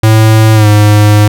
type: tone with pitch glide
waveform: square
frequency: 110 to 104.79 Hz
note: A2 to G#2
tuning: 0 to +16 cents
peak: -3 dBFS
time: 0.03-1.28 s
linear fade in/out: 5 ms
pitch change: -84 cents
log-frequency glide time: 0.54-0.67 s
effects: none